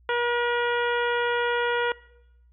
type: harmonic tone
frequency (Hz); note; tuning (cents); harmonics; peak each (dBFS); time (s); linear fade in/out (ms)
479.1; A#4; +47; 1 / 2 / 3 / 4 / 5 / 6 / 7; -26 / -28 / -28 / -33 / -38 / -37 / -39; 0.09-1.92; 2
effects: noise-tail reverb RT60 0.9 s tail -22 dB re dry + added 60 Hz sine -54 dBFS peak until 2.52 s